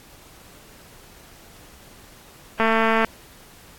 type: click train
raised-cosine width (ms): 0.5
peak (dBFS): -5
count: 101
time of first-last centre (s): 2.6-3.046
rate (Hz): 224
effects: pink hiss -48 dBFS RMS until 3.78 s + AAC 64 kbps